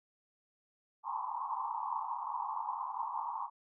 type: band-pass noise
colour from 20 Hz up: white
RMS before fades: -38 dBFS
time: 1.03-3.5 s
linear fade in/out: 50 ms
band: 830 to 1100 Hz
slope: 96 dB/octave
effects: none